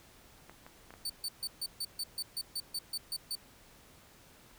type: clicks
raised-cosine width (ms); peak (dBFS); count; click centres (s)
0.5; -34; 4; 0.496 / 0.665 / 0.906 / 0.939
type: tone bursts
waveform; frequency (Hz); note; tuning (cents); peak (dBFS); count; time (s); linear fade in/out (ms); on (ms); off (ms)
sawtooth; 4540; C#8; +41; -31; 13; 1.05-3.354; 5; 48; 140
effects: pink hiss -59 dBFS RMS until 4.58 s